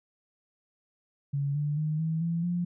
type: tone with pitch steps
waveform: sine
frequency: 141.1 / 147.35 / 153.87 / 160.68 / 167.8 / 175.23 Hz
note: C#3 / D3 / D#3 / E3 / E3 / F3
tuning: +31 / +6 / -19 / -44 / +31 / +6 cents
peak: -26 dBFS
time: 1.33-2.65 s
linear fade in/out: 10 ms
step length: 220 ms
effects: none